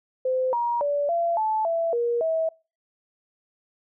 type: tone with pitch steps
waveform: sine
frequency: 515 / 949 / 577 / 681 / 870 / 666 / 473.9 / 647 Hz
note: C5 / A#5 / D5 / F5 / A5 / E5 / A#4 / E5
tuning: -28 / +31 / -31 / -44 / -20 / +18 / +28 / -32 cents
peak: -21 dBFS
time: 0.25-2.49 s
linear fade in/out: 5 ms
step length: 280 ms
effects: noise-tail reverb RT60 0.3 s tail -24 dB re dry